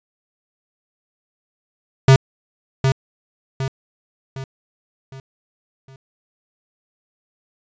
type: tone with echo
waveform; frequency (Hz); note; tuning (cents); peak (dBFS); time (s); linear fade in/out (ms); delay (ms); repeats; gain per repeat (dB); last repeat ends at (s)
square; 133.7; C3; +38; -7; 2.08-2.16; 2; 760; 5; -7; 5.96
effects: resampled to 16000 Hz